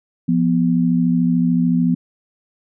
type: tone pair together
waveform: sine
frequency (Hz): 173.34 / 246.9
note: F3 / B3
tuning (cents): -13 / 0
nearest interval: tritone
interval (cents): 613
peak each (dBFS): -16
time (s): 0.28-1.95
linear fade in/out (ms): 10
effects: none